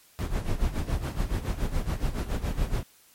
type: noise with tremolo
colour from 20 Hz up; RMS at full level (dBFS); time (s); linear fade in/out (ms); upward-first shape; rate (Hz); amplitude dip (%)
brown; -25; 0.19-2.83; 0; sine; 7.1; 75
effects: white hiss -58 dBFS RMS until 3.14 s + MP3 64 kbps